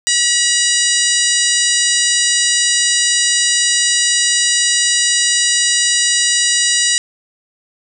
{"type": "harmonic tone with a mistuned harmonic", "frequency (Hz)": 964, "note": "B5", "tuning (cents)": -42, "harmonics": [2, 3, 4, 5, 6, 7, 8, 9], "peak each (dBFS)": [-20, -20, -20, -20, -20, -20, -20, -20], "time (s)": [0.07, 6.98], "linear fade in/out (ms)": 0, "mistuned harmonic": 7, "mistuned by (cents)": 32, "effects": []}